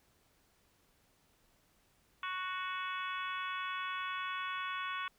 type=harmonic tone with a mistuned harmonic; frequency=370 Hz; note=F#4; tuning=in tune; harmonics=3 / 4 / 5 / 6 / 7 / 8 / 9; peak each=-39 / -42 / -48 / -47 / -46 / -52 / -48 dBFS; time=2.23-5.08 s; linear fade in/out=2 ms; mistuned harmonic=9; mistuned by=+30 cents; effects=pink hiss -71 dBFS RMS until 5.18 s